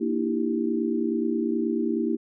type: chord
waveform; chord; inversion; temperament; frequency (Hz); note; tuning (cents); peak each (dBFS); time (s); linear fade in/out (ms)
sine; E half-diminished seventh; second; equal with one note detuned; 233.1 / 300.2 / 329.6 / 392; Bb3 / D4 / E4 / G4; 0 / +38 / 0 / 0; -27 / -30 / -27 / -30; 0-2.17; 20
effects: none